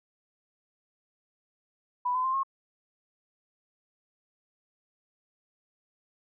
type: tone with pitch steps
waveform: sine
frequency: 987.8 / 1017.9 / 1049 / 1080.9 Hz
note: B5 / C6 / C6 / C#6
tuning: 0 / -48 / +4 / -44 cents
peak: -25 dBFS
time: 2.05-2.434 s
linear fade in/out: 10 ms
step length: 96 ms
effects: none